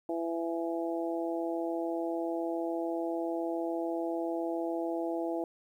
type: harmonic tone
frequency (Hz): 167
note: E3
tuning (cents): +23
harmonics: 2 / 3 / 4 / 5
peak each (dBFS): -33 / -38 / -36 / -42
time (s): 0.09-5.44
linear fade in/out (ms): 2
effects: 11-bit